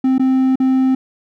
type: tone with dropouts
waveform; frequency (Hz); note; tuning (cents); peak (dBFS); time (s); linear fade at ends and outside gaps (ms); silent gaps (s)
triangle; 261.6; C4; 0; -9; 0.04-0.95; 5; 0.182-0.195 / 0.557-0.6
effects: none